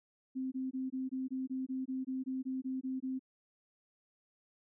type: tone bursts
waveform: sine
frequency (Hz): 261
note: C4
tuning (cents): -4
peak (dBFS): -34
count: 15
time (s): 0.35-3.194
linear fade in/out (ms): 20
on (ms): 170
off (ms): 21
effects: none